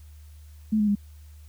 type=tone with pitch steps; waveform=sine; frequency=216.2 / 209.8 / 203.6 Hz; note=A3 / G#3 / G#3; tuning=-30 / +18 / -34 cents; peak=-19 dBFS; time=0.72-0.954 s; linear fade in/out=10 ms; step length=78 ms; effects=added 75 Hz sine -44 dBFS peak until 1.48 s + white hiss -61 dBFS RMS until 1.48 s